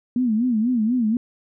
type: tone with vibrato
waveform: sine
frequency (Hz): 233.1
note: A#3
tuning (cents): 0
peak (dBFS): -17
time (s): 0.16-1.17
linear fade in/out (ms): 2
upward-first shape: sine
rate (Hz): 4.1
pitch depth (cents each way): 160
effects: none